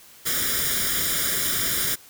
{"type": "noise with comb filter", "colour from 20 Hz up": "white", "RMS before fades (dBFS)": -24, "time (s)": [0.25, 1.96], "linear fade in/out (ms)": 20, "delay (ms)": 0.57, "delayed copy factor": 0.8, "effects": ["white hiss -49 dBFS RMS until 2.09 s"]}